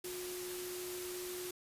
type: tone in noise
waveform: sine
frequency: 360.9 Hz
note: F#4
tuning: 43 cents flat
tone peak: -42 dBFS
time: 0.04-1.51 s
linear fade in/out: 5 ms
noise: white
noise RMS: -45 dBFS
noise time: 0.04-1.51 s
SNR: 0 dB
effects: resampled to 32000 Hz